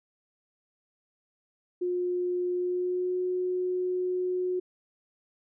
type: tone with pitch glide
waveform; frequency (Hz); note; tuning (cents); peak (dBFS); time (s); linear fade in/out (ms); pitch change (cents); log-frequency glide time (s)
sine; 357.9 to 364.4; F4 to F#4; +42 to -26; -26; 1.81-4.6; 10; +32; 2.54-3.18
effects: none

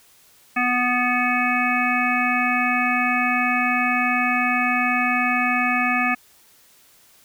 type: harmonic tone with a mistuned harmonic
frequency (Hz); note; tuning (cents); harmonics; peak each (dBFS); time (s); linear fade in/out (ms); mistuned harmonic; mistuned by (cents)
246.9; B3; 0; 1 / 3 / 5 / 7 / 9 / 10; -25 / -25 / -25 / -25 / -25 / -25; 0.56-6.15; 10; 10; +65
effects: white hiss -54 dBFS RMS until 7.24 s

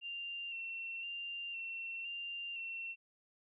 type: tone with vibrato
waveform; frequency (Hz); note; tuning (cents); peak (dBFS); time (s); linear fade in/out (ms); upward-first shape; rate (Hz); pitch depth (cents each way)
sine; 2749; F7; -28; -40; 0.01-2.96; 50; square; 0.98; 24
effects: none

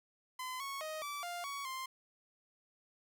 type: tone with pitch steps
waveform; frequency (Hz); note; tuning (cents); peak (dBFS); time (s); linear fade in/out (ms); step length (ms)
sawtooth; 1021 / 1104 / 625 / 1158 / 700 / 1122 / 1049; C6 / C#6 / D#5 / D6 / F5 / C#6 / C6; -43 / -7 / +8 / -25 / +4 / +21 / +4; -36; 0.39-1.86; 5; 210
effects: none

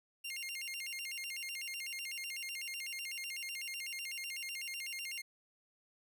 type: tone with vibrato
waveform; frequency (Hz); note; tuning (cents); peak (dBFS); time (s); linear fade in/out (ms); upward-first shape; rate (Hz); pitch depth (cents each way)
sawtooth; 2432; D#7; -40; -37; 0.24-5.22; 10; square; 8; 230
effects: none

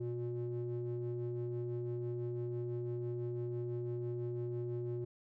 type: ring-modulated tone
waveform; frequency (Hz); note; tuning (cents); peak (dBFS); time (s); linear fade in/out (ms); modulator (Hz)
triangle; 119; A#2; +36; -31; 0-5.05; 10; 241
effects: none

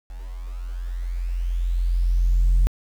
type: tone with level ramp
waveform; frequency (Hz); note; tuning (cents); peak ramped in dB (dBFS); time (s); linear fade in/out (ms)
sine; 43.49; F1; -6; -32 to -11; 0.1-2.67; 0
effects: tanh soft clip ceiling -12 dBFS + 8-bit

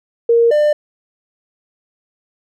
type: tone pair in turn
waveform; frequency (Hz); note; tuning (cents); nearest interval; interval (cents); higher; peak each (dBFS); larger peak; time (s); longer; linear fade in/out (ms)
sine / triangle; 466.2 / 597; A#4 / D5; 0 / +28; major third; 428; second; -8; neither; 0.29-0.51 / 0.51-0.73; neither; 5
effects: none

